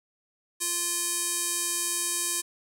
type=tone with band-pass filter; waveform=square; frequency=347.7 Hz; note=F4; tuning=8 cents flat; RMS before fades=-29 dBFS; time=0.6-2.42 s; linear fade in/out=20 ms; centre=9000 Hz; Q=2.2; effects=none